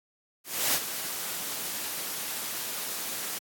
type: noise with ADSR envelope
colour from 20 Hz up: white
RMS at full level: -24 dBFS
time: 0.44-3.39 s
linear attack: 300 ms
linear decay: 53 ms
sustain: -10 dB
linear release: 11 ms
effects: high-pass 150 Hz 12 dB/octave + AAC 64 kbps